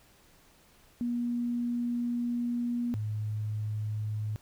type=tone pair in turn; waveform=sine; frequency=239.8 / 106.82 Hz; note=A#3 / G#2; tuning=+49 / +49 cents; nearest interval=octave + major second; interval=1400 cents; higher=first; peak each=-28 / -30 dBFS; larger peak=first; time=1.01-2.94 / 2.94-4.36 s; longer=first; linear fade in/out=0 ms; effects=pink hiss -61 dBFS RMS until 4.41 s